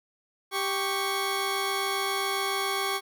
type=tone pair together; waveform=15% pulse; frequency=392 / 1108.7 Hz; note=G4 / C#6; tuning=0 / 0 cents; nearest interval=octave + tritone; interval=1800 cents; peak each=-23 dBFS; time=0.51-3.01 s; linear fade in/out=50 ms; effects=none